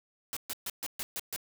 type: noise bursts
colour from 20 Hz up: white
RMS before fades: -36 dBFS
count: 7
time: 0.33-1.362 s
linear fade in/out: 0 ms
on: 36 ms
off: 130 ms
effects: none